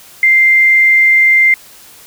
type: tone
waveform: sine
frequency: 2093 Hz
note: C7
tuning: in tune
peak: -5 dBFS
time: 0.23-1.54 s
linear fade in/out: 2 ms
effects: white hiss -39 dBFS RMS until 2.06 s